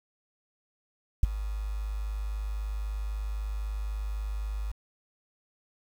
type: tone with ADSR envelope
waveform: sine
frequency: 51.91 Hz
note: G#1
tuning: in tune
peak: -12 dBFS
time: 1.23-4.72 s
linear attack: 5 ms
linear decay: 14 ms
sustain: -18 dB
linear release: 8 ms
effects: 8-bit